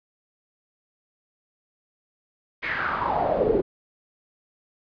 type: noise with band-pass filter sweep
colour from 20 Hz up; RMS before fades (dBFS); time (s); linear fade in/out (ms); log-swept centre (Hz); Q
brown; -24; 2.62-3.62; 20; 2200 to 360; 5
effects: resampled to 11025 Hz